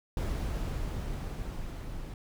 brown noise with level ramp, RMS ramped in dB -31 to -40 dBFS, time 0.17-2.14 s, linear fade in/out 2 ms, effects none

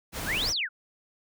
pink noise, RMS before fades -34 dBFS, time 0.12-0.54 s, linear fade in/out 50 ms
sine exponential two-way sweep, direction up then down, 1352 to 6040 to 1352 Hz, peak -26 dBFS, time 0.25-0.69 s, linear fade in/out 50 ms, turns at 0.51 s
effects none

